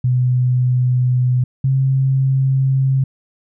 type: tone pair in turn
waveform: sine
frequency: 125.6 / 133.65 Hz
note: B2 / C3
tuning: +30 / +37 cents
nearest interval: minor second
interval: 107 cents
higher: second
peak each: -12 dBFS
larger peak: neither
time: 0.04-1.44 / 1.64-3.04 s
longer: neither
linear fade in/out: 5 ms
effects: none